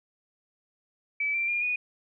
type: tone with pitch steps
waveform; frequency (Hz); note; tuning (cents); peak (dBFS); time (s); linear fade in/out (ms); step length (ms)
sine; 2301 / 2355 / 2410 / 2466; D7 / D7 / D7 / D#7; -36 / +4 / +44 / -16; -25; 1.2-1.76; 5; 140
effects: none